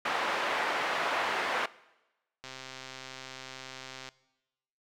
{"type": "band-pass noise", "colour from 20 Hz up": "pink", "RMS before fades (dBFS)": -31, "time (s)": [0.05, 1.66], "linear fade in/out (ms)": 5, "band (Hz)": [670, 2300], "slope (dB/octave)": 12}
{"type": "click train", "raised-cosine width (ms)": 0.2, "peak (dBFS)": -25, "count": 217, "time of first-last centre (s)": [2.44, 4.089], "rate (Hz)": 131}
{"effects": ["noise-tail reverb RT60 1.0 s tail -20 dB re dry"]}